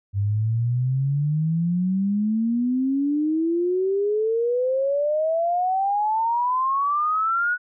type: exponential sweep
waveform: sine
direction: up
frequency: 98 to 1480 Hz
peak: -19 dBFS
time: 0.13-7.58 s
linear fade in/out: 50 ms
effects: none